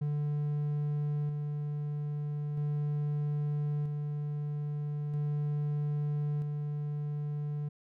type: tone with tremolo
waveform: triangle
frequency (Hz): 147.4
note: D3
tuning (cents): +7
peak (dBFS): -27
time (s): 0.01-7.69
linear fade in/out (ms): 10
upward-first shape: square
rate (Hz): 0.39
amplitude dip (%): 30
effects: none